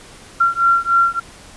sine beating tone pair, 1370 / 1373.4 Hz, F6 / F6, -34 / -29 cents, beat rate 3.4 Hz, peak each -15 dBFS, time 0.4-1.2 s, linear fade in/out 10 ms, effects pink hiss -41 dBFS RMS until 1.56 s + resampled to 24000 Hz

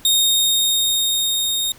sawtooth tone with level ramp, 3704 Hz, A#7, 12 cents flat, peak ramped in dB -10 to -16 dBFS, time 0.05-1.72 s, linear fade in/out 2 ms, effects pink hiss -46 dBFS RMS until 1.78 s

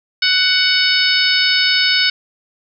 harmonic tone, 744 Hz, F#5, 9 cents sharp, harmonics 2 / 3 / 4 / 5 / 6 / 7, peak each -19 / -19 / -19 / -19 / -19 / -19 dBFS, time 0.22-2.1 s, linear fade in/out 5 ms, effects none

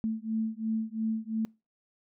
sine beating tone pair, 220 / 222.9 Hz, A3 / A3, 0 / +23 cents, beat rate 2.9 Hz, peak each -32 / -32 dBFS, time 0.04-1.45 s, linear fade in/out 0 ms, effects noise-tail reverb RT60 0.3 s tail -26 dB re dry

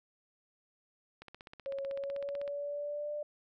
click train, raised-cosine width 0.3 ms, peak -32 dBFS, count 21, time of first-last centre 1.22-2.478 s, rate 15.9 Hz
sine tone with pitch glide, 550 to 592.9 Hz, C#5 to D5, -14 to +16 cents, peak -35 dBFS, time 1.66-3.23 s, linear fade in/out 5 ms, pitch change +130 cents, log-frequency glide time 1.87-3.12 s
effects none

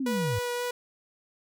sine linear sweep, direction down, 276.7 to 92.5 Hz, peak -27 dBFS, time 0-0.39 s, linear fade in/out 5 ms
sawtooth tone with vibrato, 487.3 Hz, B4, 23 cents flat, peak -25 dBFS, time 0.06-0.71 s, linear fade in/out 5 ms, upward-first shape sine, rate 3.8 Hz, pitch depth 9 cents each way
effects none

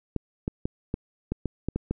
clicks, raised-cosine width 3 ms, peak -14 dBFS, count 9, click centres 0.163 / 0.479 / 0.655 / 0.941 / 1.32 / 1.457 / 1.686 / 1.76 / 1.91 s, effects none

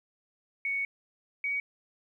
sine tone pair in turn, 2225 / 2255 Hz, C#7 / C#7, +6 / +29 cents, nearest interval unison, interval 23 cents, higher second, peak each -28 dBFS, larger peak neither, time 0.65-0.85 / 1.44-1.6 s, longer first, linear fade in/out 2 ms, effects 11-bit

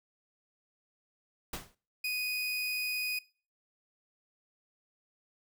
pink noise with exponential decay, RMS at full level -34 dBFS, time 1.53-1.75 s, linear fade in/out 5 ms, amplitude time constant 47 ms
30% pulse tone, 2489 Hz, D#7, in tune, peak -29 dBFS, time 2.04-3.19 s, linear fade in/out 5 ms
effects noise-tail reverb RT60 0.4 s tail -22 dB re dry

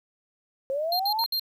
sine linear sweep, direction up, 526 to 932.3 Hz, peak -25 dBFS, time 0.7-1.24 s, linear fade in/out 0 ms
square tone bursts, 4193 Hz, C8, 3 cents sharp, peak -25 dBFS, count 4, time 0.92-1.396 s, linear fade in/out 2 ms, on 74 ms, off 60 ms
effects 10-bit

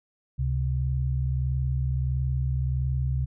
sine tone pair together, 69.29 / 130.81 Hz, C#2 / C3, 0 / 0 cents, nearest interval major seventh, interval 1100 cents, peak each -26 dBFS, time 0.38-3.26 s, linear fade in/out 20 ms, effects none

